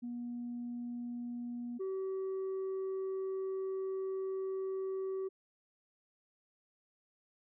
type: tone pair in turn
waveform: sine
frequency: 240.8 / 382.2 Hz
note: B3 / G4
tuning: -44 / -44 cents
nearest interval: minor sixth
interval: 800 cents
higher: second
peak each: -37 / -32 dBFS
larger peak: second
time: 0.02-1.79 / 1.79-5.29 s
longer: second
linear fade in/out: 20 ms
effects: tanh soft clip ceiling -34 dBFS